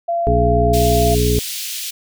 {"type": "tone", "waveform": "sine", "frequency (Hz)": 683, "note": "F5", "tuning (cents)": -39, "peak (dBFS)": -16, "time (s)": [0.08, 1.15], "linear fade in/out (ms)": 10}
{"type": "harmonic tone", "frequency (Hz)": 60.2, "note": "B1", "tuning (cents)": -44, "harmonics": [1, 2, 3, 4, 5, 7], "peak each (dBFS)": [-17, -19, -25, -24, -26, -18], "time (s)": [0.27, 1.39], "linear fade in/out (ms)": 0}
{"type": "high-pass noise", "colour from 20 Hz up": "pink", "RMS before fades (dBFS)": -26, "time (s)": [0.73, 1.91], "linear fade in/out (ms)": 10, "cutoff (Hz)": 2800, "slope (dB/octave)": 24}
{"effects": []}